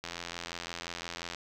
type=click train; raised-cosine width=0.2 ms; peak=-20 dBFS; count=113; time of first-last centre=0.04-1.347 s; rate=85.7 Hz; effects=10-bit